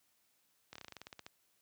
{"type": "slowing click train", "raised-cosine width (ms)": 0.2, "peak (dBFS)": -30, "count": 13, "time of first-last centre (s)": [0.73, 1.265], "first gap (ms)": 25, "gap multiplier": 1.1, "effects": ["white hiss -75 dBFS RMS until 1.61 s", "high-pass 60 Hz 12 dB/octave"]}